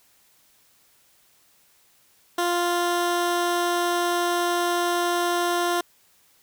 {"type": "tone", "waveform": "15% pulse", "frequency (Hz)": 349.2, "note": "F4", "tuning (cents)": 0, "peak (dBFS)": -15, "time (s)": [2.38, 5.81], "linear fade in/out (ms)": 5, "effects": ["white hiss -60 dBFS RMS until 6.42 s"]}